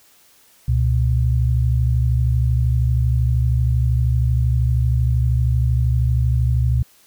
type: tone pair together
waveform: sine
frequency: 68.59 / 121.4 Hz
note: C#2 / B2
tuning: -18 / -29 cents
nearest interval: minor seventh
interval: 989 cents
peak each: -17 / -17 dBFS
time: 0.68-6.83 s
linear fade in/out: 5 ms
effects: white hiss -53 dBFS RMS until 7.06 s